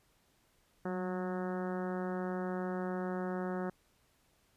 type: harmonic tone with a mistuned harmonic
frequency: 182.7 Hz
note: F#3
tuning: 22 cents flat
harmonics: 1 / 2 / 3 / 4 / 5 / 6 / 7 / 8 / 9 / 10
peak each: -37 / -39 / -43 / -45 / -49 / -51 / -49 / -51 / -53 / -56 dBFS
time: 0.85-3.7 s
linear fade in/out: 5 ms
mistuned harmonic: 1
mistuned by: +33 cents
effects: pink hiss -71 dBFS RMS until 4.56 s + resampled to 32000 Hz